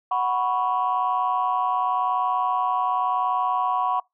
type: chord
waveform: sine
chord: F# suspended fourth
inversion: none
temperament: equal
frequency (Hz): 740 / 987.8 / 1108.7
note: F#5 / B5 / C#6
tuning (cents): 0 / 0 / 0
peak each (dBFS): -24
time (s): 0.11-4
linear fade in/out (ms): 5
effects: noise-tail reverb RT60 0.2 s tail -26 dB re dry + tanh soft clip ceiling -13 dBFS